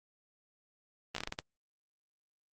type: slowing click train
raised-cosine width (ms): 0.2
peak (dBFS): -18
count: 8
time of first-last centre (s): 1.15-1.389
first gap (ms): 14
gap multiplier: 1.29
effects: Opus 32 kbps